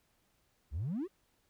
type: exponential sweep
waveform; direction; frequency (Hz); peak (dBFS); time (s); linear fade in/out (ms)
triangle; up; 62.3 to 416.2; -30; 0.71-1.08; 50
effects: tanh soft clip ceiling -30 dBFS + pink hiss -74 dBFS RMS until 1.49 s